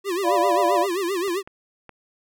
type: tone with vibrato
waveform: square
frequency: 368.8 Hz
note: F#4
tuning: 6 cents flat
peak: -23 dBFS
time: 0.04-1.43 s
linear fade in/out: 50 ms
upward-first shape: sine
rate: 7.6 Hz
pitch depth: 160 cents each way
type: chord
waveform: sine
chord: B diminished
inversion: first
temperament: equal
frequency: 587.3 / 698.5 / 987.8 Hz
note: D5 / F5 / B5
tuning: 0 / 0 / 0 cents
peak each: -22 dBFS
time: 0.23-0.87 s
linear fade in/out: 50 ms
type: clicks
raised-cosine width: 0.5 ms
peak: -26 dBFS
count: 3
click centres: 1.279 / 1.475 / 1.893 s
effects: none